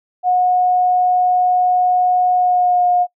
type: tone with pitch glide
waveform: sine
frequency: 727 to 715.7 Hz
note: F#5 to F5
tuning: -31 to +42 cents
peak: -11 dBFS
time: 0.23-3.07 s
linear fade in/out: 50 ms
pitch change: -27 cents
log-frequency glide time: 2.35-2.87 s
effects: noise-tail reverb RT60 0.1 s tail -24 dB re dry

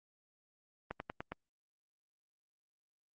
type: slowing click train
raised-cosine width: 0.5 ms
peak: -24 dBFS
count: 5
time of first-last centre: 0.91-1.32 s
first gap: 91 ms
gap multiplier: 1.08
effects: Opus 32 kbps

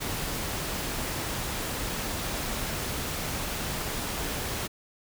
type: noise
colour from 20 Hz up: pink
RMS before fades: -32 dBFS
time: 0-4.68 s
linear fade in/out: 20 ms
effects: none

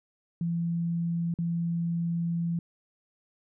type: tone with dropouts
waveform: sine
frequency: 169.2 Hz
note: E3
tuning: 45 cents sharp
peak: -26 dBFS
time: 0.41-2.59 s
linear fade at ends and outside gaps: 2 ms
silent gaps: 1.34-1.387 s
effects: none

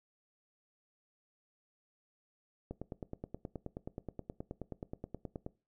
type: click train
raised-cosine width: 2 ms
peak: -27 dBFS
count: 27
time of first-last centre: 2.71-5.464 s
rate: 9.44 Hz
effects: noise-tail reverb RT60 0.3 s tail -20 dB re dry

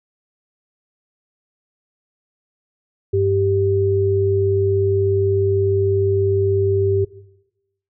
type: tone pair together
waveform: sine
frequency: 98.27 / 392 Hz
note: G2 / G4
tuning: +5 / 0 cents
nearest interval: 2 octaves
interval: 2395 cents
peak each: -19 / -16 dBFS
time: 3.13-7.05 s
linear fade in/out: 10 ms
effects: noise-tail reverb RT60 0.9 s tail -18 dB re dry

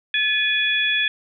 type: tone cluster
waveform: sine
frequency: 1721 / 2466 / 3390 Hz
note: A6 / D#7 / G#7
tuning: -39 / -16 / +35 cents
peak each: -22 dBFS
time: 0.14-1.08 s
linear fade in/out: 2 ms
effects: none

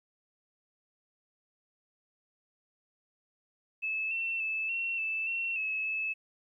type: tone with pitch steps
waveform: sine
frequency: 2607 / 2695 / 2620 / 2720 / 2636 / 2716 / 2587 / 2604 Hz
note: E7 / E7 / E7 / F7 / E7 / F7 / E7 / E7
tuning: -20 / +38 / -11 / -46 / -1 / -49 / -33 / -22 cents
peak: -30 dBFS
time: 3.82-6.14 s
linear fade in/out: 20 ms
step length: 290 ms
effects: 12-bit

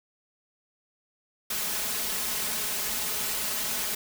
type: noise with comb filter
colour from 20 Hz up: white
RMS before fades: -30 dBFS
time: 1.5-3.95 s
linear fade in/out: 5 ms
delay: 4.7 ms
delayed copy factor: +0.7
effects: none

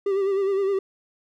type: tone with vibrato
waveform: triangle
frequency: 392 Hz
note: G4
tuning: in tune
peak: -18 dBFS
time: 0.06-0.79 s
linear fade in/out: 5 ms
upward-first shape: sine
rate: 9.7 Hz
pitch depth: 47 cents each way
effects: none

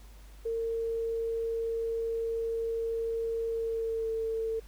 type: tone with pitch glide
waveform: sine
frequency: 456.4 to 448.6 Hz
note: A#4 to A4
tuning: -37 to +34 cents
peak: -29 dBFS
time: 0.45-4.6 s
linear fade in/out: 10 ms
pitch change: -29 cents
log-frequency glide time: 3.49-4.22 s
effects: added 50 Hz sine -48 dBFS peak until 4.67 s + pink hiss -59 dBFS RMS until 4.67 s

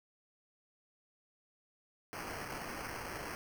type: noise with sample-and-hold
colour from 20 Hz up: blue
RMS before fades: -43 dBFS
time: 2.13-3.35 s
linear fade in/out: 0 ms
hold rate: 3675 Hz
effects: none

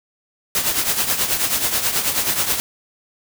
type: noise with tremolo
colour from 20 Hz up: white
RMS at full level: -17 dBFS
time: 0.55-2.6 s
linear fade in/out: 0 ms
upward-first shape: triangle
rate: 9.3 Hz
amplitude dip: 70%
effects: none

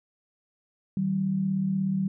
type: tone pair together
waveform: sine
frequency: 155.56 / 192.19 Hz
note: D#3 / G3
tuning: 0 / -34 cents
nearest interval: major third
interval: 366 cents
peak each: -32 / -24 dBFS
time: 0.97-2.08 s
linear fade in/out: 2 ms
effects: none

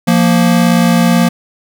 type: tone pair together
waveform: square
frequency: 174.63 / 233.1 Hz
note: F3 / A#3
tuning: 0 / 0 cents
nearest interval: perfect fourth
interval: 500 cents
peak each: -11 dBFS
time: 0.07-1.29 s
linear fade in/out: 10 ms
effects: none

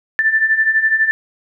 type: beating tone pair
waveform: sine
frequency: 1760 / 1772 Hz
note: A6 / A6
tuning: 0 / +12 cents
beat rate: 12 Hz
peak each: -18 / -13 dBFS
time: 0.19-1.11 s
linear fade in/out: 0 ms
effects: none

